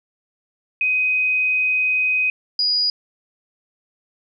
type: tone pair in turn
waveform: sine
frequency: 2511 / 4902 Hz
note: D#7 / D#8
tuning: +15 / -27 cents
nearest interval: octave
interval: 1158 cents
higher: second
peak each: -16 dBFS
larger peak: neither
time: 0.81-2.3 / 2.59-2.9 s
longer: first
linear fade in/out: 2 ms
effects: none